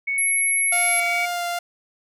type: tone with pitch glide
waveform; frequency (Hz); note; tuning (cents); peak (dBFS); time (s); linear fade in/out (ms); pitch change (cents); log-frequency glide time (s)
sine; 2217 to 2262; C#7 to C#7; 0 to +34; -21; 0.07-1.26; 10; +34; 0.77-0.98
type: tone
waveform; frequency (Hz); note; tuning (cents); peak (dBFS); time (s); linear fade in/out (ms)
sine; 11090; F9; -13; -20; 0.18-1; 2
type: tone with vibrato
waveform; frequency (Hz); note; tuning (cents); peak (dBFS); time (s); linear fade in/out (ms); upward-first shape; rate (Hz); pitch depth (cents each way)
sawtooth; 700; F5; +4; -20; 0.72-1.59; 5; sine; 2.3; 11
effects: none